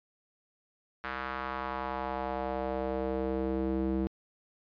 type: tone with band-pass filter sweep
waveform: square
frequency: 65.41 Hz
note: C2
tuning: in tune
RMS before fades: -33 dBFS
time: 1.04-4.07 s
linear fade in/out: 0 ms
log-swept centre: 1500 to 290 Hz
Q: 2
effects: resampled to 11025 Hz